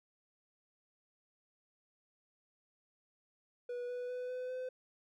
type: tone with pitch steps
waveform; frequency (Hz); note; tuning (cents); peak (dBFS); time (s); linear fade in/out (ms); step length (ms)
triangle; 487.9 / 493.3 / 498.7 / 504.2 / 509.8; B4 / B4 / B4 / B4 / C5; -21 / -2 / +17 / +36 / -45; -36; 3.69-4.69; 5; 200
effects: none